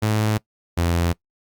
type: tone pair in turn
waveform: sawtooth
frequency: 107.7 / 85.48 Hz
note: A2 / F2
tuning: -37 / -37 cents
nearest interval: major third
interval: 400 cents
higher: first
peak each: -14 dBFS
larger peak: neither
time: 0.02-0.38 / 0.77-1.13 s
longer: neither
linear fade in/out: 10 ms
effects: noise-tail reverb RT60 0.1 s tail -22 dB re dry + Opus 48 kbps